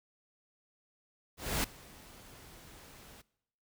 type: noise with ADSR envelope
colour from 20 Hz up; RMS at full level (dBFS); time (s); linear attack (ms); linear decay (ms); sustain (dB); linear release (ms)
pink; -30; 1.37-3.22; 270; 4; -24; 12
effects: noise-tail reverb RT60 0.8 s tail -22 dB re dry